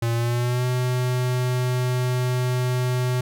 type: tone with pitch glide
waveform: square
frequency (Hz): 116.54 to 125.63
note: A#2 to B2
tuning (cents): 0 to +30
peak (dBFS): -21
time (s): 0.02-3.21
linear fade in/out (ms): 5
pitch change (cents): +130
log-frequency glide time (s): 0.14-0.65
effects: none